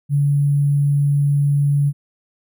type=tone with sample-and-hold; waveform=sine; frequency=143.1 Hz; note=D3; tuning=45 cents flat; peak=-13 dBFS; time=0.09-1.93 s; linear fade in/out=50 ms; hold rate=11025 Hz; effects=none